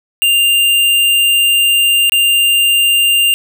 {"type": "tone with dropouts", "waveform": "square", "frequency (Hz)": 2794, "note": "F7", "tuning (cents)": 0, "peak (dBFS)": -9, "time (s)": [0.22, 3.34], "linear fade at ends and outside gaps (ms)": 0, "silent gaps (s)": [2.096, 2.121], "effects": []}